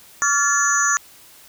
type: tone cluster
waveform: sine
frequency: 1142 / 1395 / 1731 / 6080 / 6760 Hz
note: D6 / F6 / A6 / F#8 / G#8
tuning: -49 / -2 / -29 / +46 / +30 cents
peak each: -22 dBFS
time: 0.22-0.97 s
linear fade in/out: 0 ms
effects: white hiss -47 dBFS RMS until 1.48 s